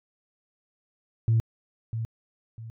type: tone with echo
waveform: sine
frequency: 113.2 Hz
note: A2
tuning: 50 cents sharp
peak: -17 dBFS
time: 1.28-1.4 s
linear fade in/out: 0 ms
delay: 650 ms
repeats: 2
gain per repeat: -10 dB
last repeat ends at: 2.7 s
effects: tanh soft clip ceiling -15 dBFS